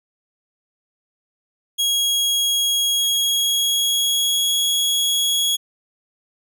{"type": "tone with pitch glide", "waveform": "sawtooth", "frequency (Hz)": [3300, 3333], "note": ["G#7", "G#7"], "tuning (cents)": [-12, 5], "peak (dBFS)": -14, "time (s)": [1.78, 5.57], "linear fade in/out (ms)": 20, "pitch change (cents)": 17, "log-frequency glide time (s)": [2.95, 4.57], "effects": []}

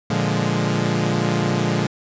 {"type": "chord", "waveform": "sawtooth", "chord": "Bb dominant seventh", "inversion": "none", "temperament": "equal", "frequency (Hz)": [116.54, 146.83, 174.61, 207.7], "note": ["Bb2", "D3", "F3", "Ab3"], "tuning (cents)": [0, 0, 0, 0], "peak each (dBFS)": -20, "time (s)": [0.1, 1.87], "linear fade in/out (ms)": 5, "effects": ["resampled to 16000 Hz"]}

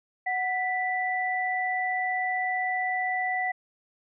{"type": "tone pair together", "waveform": "sine", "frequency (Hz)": [740, 1975.5], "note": ["F#5", "B6"], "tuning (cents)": [0, 0], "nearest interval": "octave + perfect fourth", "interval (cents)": 1700, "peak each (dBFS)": [-28, -28], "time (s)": [0.26, 3.52], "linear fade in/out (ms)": 10, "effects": []}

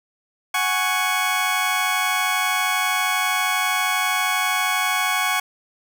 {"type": "chord", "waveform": "20% pulse", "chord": "F# suspended second", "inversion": "none", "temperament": "just", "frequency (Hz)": [740, 832.5, 1110], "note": ["F#5", "G#5", "C#6"], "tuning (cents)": [0, 4, 2], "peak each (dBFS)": [-20, -21, -18], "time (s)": [0.54, 5.4], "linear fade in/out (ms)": 5, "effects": []}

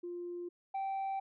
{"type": "tone pair in turn", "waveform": "sine", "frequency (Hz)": [350.1, 778], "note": ["F4", "G5"], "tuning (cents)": [4, -13], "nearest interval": "octave + major second", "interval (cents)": 1383, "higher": "second", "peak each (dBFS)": [-38, -31], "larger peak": "second", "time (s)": [[0.03, 0.49], [0.74, 1.2]], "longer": "neither", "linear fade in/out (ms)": 10, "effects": ["tanh soft clip ceiling -33 dBFS"]}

